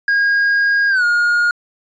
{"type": "tone with pitch glide", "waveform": "triangle", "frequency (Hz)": [1631, 1428.1], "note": ["G#6", "F6"], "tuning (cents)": [-32, 38], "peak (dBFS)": -10, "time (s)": [0.08, 1.51], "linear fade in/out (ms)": 2, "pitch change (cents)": -230, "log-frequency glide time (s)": [0.89, 1.04], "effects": ["resampled to 16000 Hz"]}